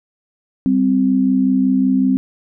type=tone pair together; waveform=sine; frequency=195.4 / 260.8 Hz; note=G3 / C4; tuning=-5 / -5 cents; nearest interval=perfect fourth; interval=500 cents; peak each=-17 / -13 dBFS; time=0.66-2.17 s; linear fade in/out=0 ms; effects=none